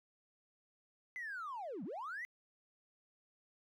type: linear two-way sweep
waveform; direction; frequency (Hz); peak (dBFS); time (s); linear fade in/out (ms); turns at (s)
triangle; down then up; 2053 to 162.2 to 2053; -38; 1.16-2.25; 0; 1.84
effects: tanh soft clip ceiling -38 dBFS